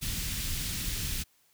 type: band-stop noise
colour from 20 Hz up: pink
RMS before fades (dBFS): -33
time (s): 0.01-1.24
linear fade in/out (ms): 20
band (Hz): 170 to 2700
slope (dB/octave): 12
effects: white hiss -67 dBFS RMS until 1.53 s